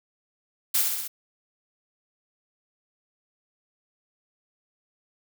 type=noise with echo; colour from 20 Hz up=blue; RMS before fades=-22 dBFS; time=0.74-0.82 s; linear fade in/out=10 ms; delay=65 ms; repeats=4; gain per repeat=-3 dB; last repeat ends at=1.08 s; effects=none